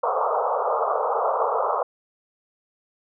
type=band-pass noise; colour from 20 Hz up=pink; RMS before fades=-23 dBFS; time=0.03-1.83 s; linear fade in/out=5 ms; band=440 to 1300 Hz; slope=96 dB/octave; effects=none